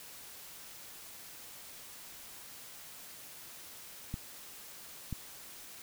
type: clicks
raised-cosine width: 5 ms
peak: -24 dBFS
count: 2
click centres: 4.141 / 5.127 s
effects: white hiss -50 dBFS RMS until 5.82 s